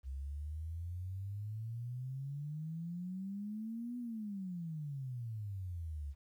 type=exponential two-way sweep; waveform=sine; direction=up then down; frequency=65 to 246.9 to 68.5 Hz; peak=-39 dBFS; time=0.03-6.15 s; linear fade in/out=50 ms; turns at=3.98 s; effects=12-bit